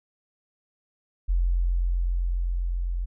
sine tone with level ramp, 43.85 Hz, F1, 8 cents sharp, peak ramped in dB -19 to -25 dBFS, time 1.28-3.06 s, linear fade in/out 20 ms, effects none

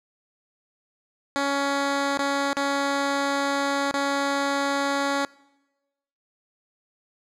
10% pulse tone with dropouts, 279.6 Hz, C#4, 15 cents sharp, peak -14 dBFS, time 1.36-5.25 s, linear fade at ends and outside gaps 0 ms, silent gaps 2.173-2.191 / 2.531-2.569 / 3.911-3.94 s, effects noise-tail reverb RT60 1.0 s tail -23 dB re dry + low-pass 7000 Hz 12 dB/octave

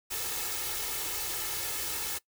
white noise with comb filter, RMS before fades -34 dBFS, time 0.1-2.19 s, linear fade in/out 20 ms, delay 2.3 ms, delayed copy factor +0.7, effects noise-tail reverb RT60 0.1 s tail -20 dB re dry

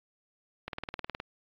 click train, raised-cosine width 0.3 ms, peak -19 dBFS, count 11, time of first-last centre 0.68-1.201 s, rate 19.2 Hz, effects low-pass 4000 Hz 12 dB/octave + AAC 48 kbps

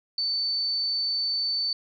sine tone, 4526 Hz, C#8, 35 cents sharp, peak -24 dBFS, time 0.18-1.73 s, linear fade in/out 2 ms, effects none

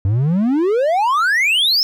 triangle exponential sweep, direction up, 92.5 to 5420 Hz, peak -11 dBFS, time 0.05-1.83 s, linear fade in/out 0 ms, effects none

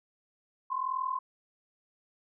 sine tone pair together, 1025.8 / 1067 Hz, C6 / C6, -35 / +34 cents, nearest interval minor second, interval 69 cents, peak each -32 / -33 dBFS, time 0.7-1.19 s, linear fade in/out 10 ms, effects none

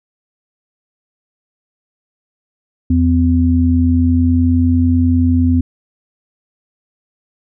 sine tone pair together, 84.73 / 253.9 Hz, E2 / B3, +48 / +48 cents, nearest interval octave + perfect fifth, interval 1900 cents, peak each -12 dBFS, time 2.9-5.61 s, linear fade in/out 5 ms, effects none

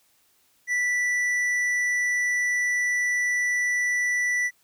sine tone with tanh clipping, 1968 Hz, B6, 7 cents flat, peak -23 dBFS, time 0.67-4.51 s, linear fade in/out 50 ms, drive 8 dB, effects white hiss -64 dBFS RMS until 4.63 s

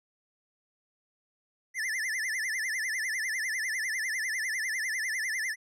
square tone with vibrato, 1902 Hz, A#6, 34 cents sharp, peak -30 dBFS, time 1.74-5.56 s, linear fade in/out 50 ms, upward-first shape sine, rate 10 Hz, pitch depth 180 cents each way, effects low-pass 11000 Hz 12 dB/octave

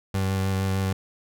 30% pulse tone with vibrato, 96 Hz, G2, 36 cents flat, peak -20 dBFS, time 0.14-0.93 s, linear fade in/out 5 ms, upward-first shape sine, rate 6.5 Hz, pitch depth 14 cents each way, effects none

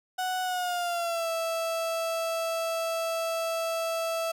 35% pulse tone with pitch glide, 740 to 659.3 Hz, F#5 to E5, 0 to 0 cents, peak -26 dBFS, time 0.18-4.32 s, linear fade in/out 10 ms, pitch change -200 cents, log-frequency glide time 0.43-1.29 s, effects none

